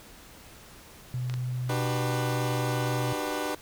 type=tone; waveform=sine; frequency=125.4 Hz; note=B2; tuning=27 cents sharp; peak=-28 dBFS; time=1.14-3.13 s; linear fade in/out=2 ms
type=clicks; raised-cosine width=0.2 ms; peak=-21 dBFS; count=2; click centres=1.298 / 1.34 s
type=chord; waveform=20% pulse; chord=G major seventh; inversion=second; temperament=equal with one note detuned; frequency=301.4 / 370 / 392 / 493.9 Hz; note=D4 / F#4 / G4 / B4; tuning=+45 / 0 / 0 / 0 cents; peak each=-28 / -33 / -31 / -29 dBFS; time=1.69-3.55 s; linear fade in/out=5 ms
effects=pink hiss -50 dBFS RMS until 3.61 s